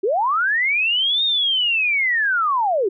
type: linear two-way sweep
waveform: sine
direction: up then down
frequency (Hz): 352.8 to 3729 to 352.8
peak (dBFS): -16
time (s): 0.03-2.89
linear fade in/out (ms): 10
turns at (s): 1.24
effects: none